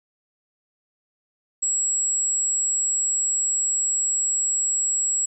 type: tone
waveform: sine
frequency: 7720 Hz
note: B8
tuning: 40 cents flat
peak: -20 dBFS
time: 1.62-5.26 s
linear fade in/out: 10 ms
effects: 9-bit